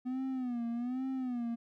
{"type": "tone with vibrato", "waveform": "triangle", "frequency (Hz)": 248.3, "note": "B3", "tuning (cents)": 9, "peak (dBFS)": -31, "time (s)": [0.05, 1.56], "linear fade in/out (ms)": 20, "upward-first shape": "sine", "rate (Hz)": 1.2, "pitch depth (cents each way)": 110, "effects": []}